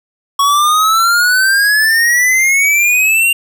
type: exponential sweep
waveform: square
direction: up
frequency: 1108.7 to 2794 Hz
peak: -9 dBFS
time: 0.39-3.33 s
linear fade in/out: 5 ms
effects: none